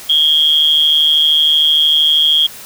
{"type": "tone with amplitude modulation", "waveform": "sine", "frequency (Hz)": 3264, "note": "G#7", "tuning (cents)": -31, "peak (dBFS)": -5, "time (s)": [0.09, 2.47], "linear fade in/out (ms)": 10, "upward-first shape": "sine", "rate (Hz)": 153, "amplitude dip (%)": 70, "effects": ["white hiss -33 dBFS RMS until 2.65 s"]}